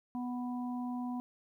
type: harmonic tone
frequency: 246.9 Hz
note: B3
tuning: in tune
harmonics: 1 / 3 / 4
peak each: -35 / -45 / -47 dBFS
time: 0.15-1.2 s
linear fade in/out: 0 ms
effects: 12-bit